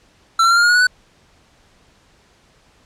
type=tone with pitch steps; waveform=square; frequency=1341 / 1362.1 / 1383.5 / 1405.2 / 1427.3 / 1449.8 / 1472.5 / 1495.7 Hz; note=E6 / F6 / F6 / F6 / F6 / F#6 / F#6 / F#6; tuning=+29 / -44 / -17 / +10 / +37 / -36 / -9 / +18 cents; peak=-11 dBFS; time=0.39-0.87 s; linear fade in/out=5 ms; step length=60 ms; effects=pink hiss -54 dBFS RMS until 2.85 s + low-pass 7000 Hz 12 dB/octave